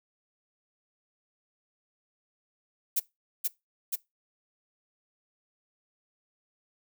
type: noise with echo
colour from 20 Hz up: violet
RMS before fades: -26 dBFS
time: 2.96-3 s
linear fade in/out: 10 ms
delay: 480 ms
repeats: 2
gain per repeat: -2 dB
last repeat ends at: 3.96 s
effects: noise-tail reverb RT60 0.2 s tail -21 dB re dry